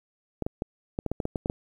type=clicks; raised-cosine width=2 ms; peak=-15 dBFS; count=11; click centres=0.423 / 0.465 / 0.621 / 0.989 / 1.063 / 1.116 / 1.202 / 1.254 / 1.358 / 1.459 / 1.499 s; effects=9-bit